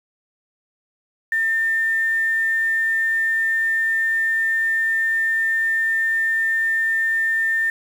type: tone with quantisation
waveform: sine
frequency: 1802 Hz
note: A6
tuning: 41 cents sharp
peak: -17 dBFS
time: 1.32-7.7 s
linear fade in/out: 2 ms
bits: 7
effects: none